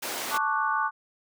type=high-pass noise; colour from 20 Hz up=pink; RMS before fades=-33 dBFS; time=0.02-0.38 s; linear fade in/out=10 ms; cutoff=440 Hz; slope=12 dB/octave
type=chord; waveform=sine; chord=D major seventh; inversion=second; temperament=equal; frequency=880 / 1108.7 / 1174.7 / 1480 Hz; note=A5 / C#6 / D6 / F#6; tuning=0 / 0 / 0 / 0 cents; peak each=-29 dBFS; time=0.3-0.91 s; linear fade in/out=50 ms
effects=none